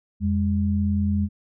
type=tone pair together; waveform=sine; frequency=85.96 / 204 Hz; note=F2 / G#3; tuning=-27 / -31 cents; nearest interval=octave + minor third; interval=1496 cents; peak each=-22 dBFS; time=0.2-1.29 s; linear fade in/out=50 ms; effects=none